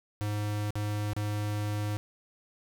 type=tone with dropouts; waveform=square; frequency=104.5 Hz; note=G#2; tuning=11 cents sharp; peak=-30 dBFS; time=0.21-1.97 s; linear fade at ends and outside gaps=0 ms; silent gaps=0.706-0.755 / 1.133-1.165 s; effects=none